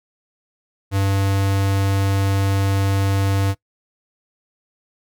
square tone, 98 Hz, G2, in tune, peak -17 dBFS, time 0.91-3.55 s, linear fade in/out 50 ms, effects noise-tail reverb RT60 0.1 s tail -20 dB re dry

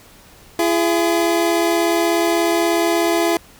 25% pulse tone pair together, 338.7 / 415.3 Hz, E4 / G#4, +47 / 0 cents, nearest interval major third, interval 353 cents, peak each -12 / -18 dBFS, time 0.59-3.37 s, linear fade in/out 2 ms, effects pink hiss -46 dBFS RMS until 3.59 s

